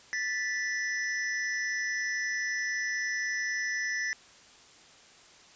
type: tone pair together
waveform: square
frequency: 1756 / 1967.3 Hz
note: A6 / B6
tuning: -4 / -7 cents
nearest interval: major second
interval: 197 cents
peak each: -33 / -33 dBFS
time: 0.13-4.13 s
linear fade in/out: 0 ms
effects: white hiss -55 dBFS RMS until 5.55 s + resampled to 16000 Hz